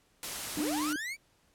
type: noise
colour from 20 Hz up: white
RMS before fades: -37 dBFS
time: 0.23-0.93 s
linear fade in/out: 0 ms
type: linear sweep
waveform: 40% pulse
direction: up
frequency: 52.8 to 2349 Hz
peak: -34 dBFS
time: 0.55-1.17 s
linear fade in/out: 50 ms
type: tone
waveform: sine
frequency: 300.7 Hz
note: D4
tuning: 41 cents sharp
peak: -31 dBFS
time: 0.57-0.96 s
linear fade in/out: 2 ms
effects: pink hiss -68 dBFS RMS until 1.54 s + low-pass 12000 Hz 12 dB/octave